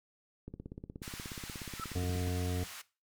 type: click train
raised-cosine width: 3 ms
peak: -30 dBFS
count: 31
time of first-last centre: 0.48-2.276 s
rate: 16.7 Hz
type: band-pass noise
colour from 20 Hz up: pink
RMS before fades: -47 dBFS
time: 1.02-2.82 s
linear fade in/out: 10 ms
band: 1400 to 15000 Hz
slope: 12 dB/octave
type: tone with exponential growth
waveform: sine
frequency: 1318.5 Hz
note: E6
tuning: in tune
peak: -33 dBFS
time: 1.72-1.84 s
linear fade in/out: 2 ms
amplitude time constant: 24 ms
type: harmonic tone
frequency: 90 Hz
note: F#2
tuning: 47 cents flat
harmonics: 1 / 2 / 3 / 4 / 5 / 7 / 8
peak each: -33 / -40 / -41 / -48 / -41 / -51 / -49 dBFS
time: 1.95-2.64 s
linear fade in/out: 5 ms
effects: noise-tail reverb RT60 0.3 s tail -18 dB re dry